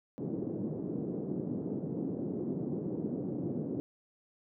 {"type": "band-pass noise", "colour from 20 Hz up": "white", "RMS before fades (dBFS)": -36, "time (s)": [0.18, 3.8], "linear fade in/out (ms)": 0, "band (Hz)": [140, 370], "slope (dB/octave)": 24, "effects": []}